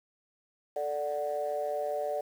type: chord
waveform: sine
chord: D major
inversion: second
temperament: equal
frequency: 440 / 587.3 / 740 Hz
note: A4 / D5 / F#5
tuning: 0 / 0 / 0 cents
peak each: -36 / -31 / -35 dBFS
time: 0.76-2.21 s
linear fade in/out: 5 ms
effects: tanh soft clip ceiling -22 dBFS + 9-bit